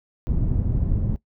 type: low-pass noise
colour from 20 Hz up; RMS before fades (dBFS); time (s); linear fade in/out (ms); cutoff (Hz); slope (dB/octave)
pink; -22; 0.27-1.16; 0; 170; 12
effects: noise-tail reverb RT60 0.1 s tail -17 dB re dry